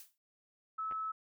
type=noise with exponential decay; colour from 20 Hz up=blue; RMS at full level=-49 dBFS; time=0-0.18 s; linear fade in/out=1 ms; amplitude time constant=37 ms
type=tone; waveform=sine; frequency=1300 Hz; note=E6; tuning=24 cents flat; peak=-35 dBFS; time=0.78-1.12 s; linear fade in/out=10 ms
type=clicks; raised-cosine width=0.5 ms; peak=-35 dBFS; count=2; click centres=0.912 / 0.923 s
effects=none